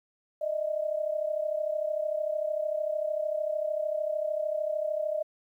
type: tone pair together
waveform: sine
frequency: 606.7 / 640 Hz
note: D#5 / D#5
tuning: -44 / +49 cents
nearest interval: minor second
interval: 93 cents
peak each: -29 / -32 dBFS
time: 0.41-5.23 s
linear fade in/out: 10 ms
effects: 11-bit